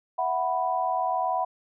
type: chord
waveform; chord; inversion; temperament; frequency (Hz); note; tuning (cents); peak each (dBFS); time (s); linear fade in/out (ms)
sine; E suspended second; none; equal; 659.3 / 740 / 987.8; E5 / F#5 / B5; 0 / 0 / 0; -31 / -26 / -28; 0.18-1.45; 10
effects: none